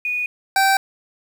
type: tone pair in turn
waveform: sine / 25% pulse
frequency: 2467 / 777.1 Hz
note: D#7 / G5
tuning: -15 / -15 cents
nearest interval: octave + minor sixth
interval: 2000 cents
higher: first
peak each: -20 / -10 dBFS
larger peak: second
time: 0.05-0.26 / 0.56-0.77 s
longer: neither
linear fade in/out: 2 ms
effects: 8-bit